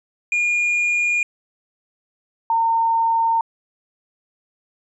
triangle / sine tone pair in turn, 2427 / 912 Hz, D#7 / A#5, -44 / -38 cents, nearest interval octave + perfect fourth, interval 1694 cents, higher first, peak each -15 dBFS, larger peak neither, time 0.32-1.23 / 2.5-3.41 s, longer neither, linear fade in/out 2 ms, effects resampled to 24000 Hz

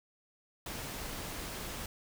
pink noise, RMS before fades -41 dBFS, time 0.66-1.86 s, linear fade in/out 2 ms, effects none

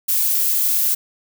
violet noise, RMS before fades -18 dBFS, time 0.08-0.95 s, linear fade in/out 10 ms, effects none

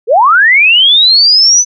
sine linear sweep, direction up, 401.7 to 6100 Hz, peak -3 dBFS, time 0.07-1.65 s, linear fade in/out 50 ms, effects none

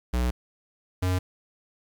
square tone pair in turn, 61.2 / 91.64 Hz, B1 / F#2, -15 / -16 cents, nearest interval perfect fifth, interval 699 cents, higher second, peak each -23 dBFS, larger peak neither, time 0.13-0.31 / 1.02-1.19 s, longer first, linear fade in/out 10 ms, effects 9-bit

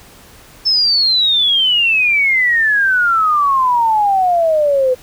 sine exponential sweep, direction down, 5310 to 499.5 Hz, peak -10 dBFS, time 0.65-4.95 s, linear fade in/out 20 ms, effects pink hiss -42 dBFS RMS until 5.02 s

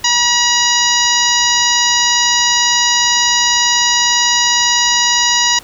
harmonic tone with a mistuned harmonic, 962 Hz, B5, 46 cents flat, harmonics 1 / 2 / 3 / 4 / 5 / 6 / 7, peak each -18 / -18 / -18 / -18 / -18 / -18 / -18 dBFS, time 0.04-5.59 s, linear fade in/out 5 ms, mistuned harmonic 5, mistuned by +30 cents, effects pink hiss -39 dBFS RMS until 5.63 s

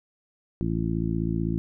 harmonic tone, 55.8 Hz, A1, 25 cents sharp, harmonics 1 / 2 / 3 / 4 / 5 / 6, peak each -32 / -31 / -28 / -32 / -33 / -32 dBFS, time 0.61-1.58 s, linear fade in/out 0 ms, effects none

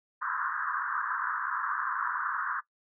pink band-pass noise, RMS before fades -32 dBFS, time 0.21-2.61 s, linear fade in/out 20 ms, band 1000 to 1700 Hz, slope 96 dB/octave, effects noise-tail reverb RT60 0.1 s tail -19 dB re dry

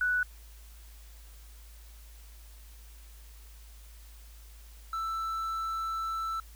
sine / triangle tone pair in turn, 1480 / 1325.8 Hz, F#6 / E6, 0 / +10 cents, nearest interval major second, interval 190 cents, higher first, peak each -25 / -29 dBFS, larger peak first, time 0.01-0.23 / 4.93-6.4 s, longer second, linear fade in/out 2 ms, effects added 54 Hz sine -48 dBFS peak until 6.55 s + white hiss -58 dBFS RMS until 6.55 s

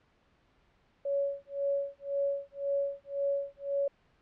sine tone with tremolo, 560 Hz, C#5, 18 cents sharp, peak -26 dBFS, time 1.05-3.88 s, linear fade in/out 5 ms, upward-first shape sine, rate 1.9 Hz, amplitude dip 100%, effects pink hiss -68 dBFS RMS until 4.21 s + low-pass 3000 Hz 12 dB/octave

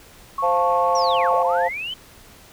sine tone with vibrato, 1100 Hz, C#6, 14 cents flat, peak -21 dBFS, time 0.38-1.43 s, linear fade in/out 5 ms, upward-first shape triangle, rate 4.4 Hz, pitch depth 11 cents each way
sine chord, F major, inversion second, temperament equal, 523.3 / 698.5 / 880 Hz, C5 / F5 / A5, 0 / 0 / 0 cents, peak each -21 dBFS, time 0.42-1.69 s, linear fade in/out 20 ms
sine linear two-way sweep, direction down then up, 5920 to 462.6 to 3125 Hz, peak -26 dBFS, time 0.95-1.94 s, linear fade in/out 5 ms, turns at 1.34 s
effects tanh soft clip ceiling -7 dBFS + pink hiss -47 dBFS RMS until 2.52 s

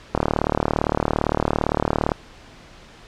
click train, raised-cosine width 1 ms, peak -4 dBFS, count 75, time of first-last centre 0.15-2.118 s, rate 37.6 Hz, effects pink hiss -45 dBFS RMS until 3.07 s + low-pass 5000 Hz 12 dB/octave

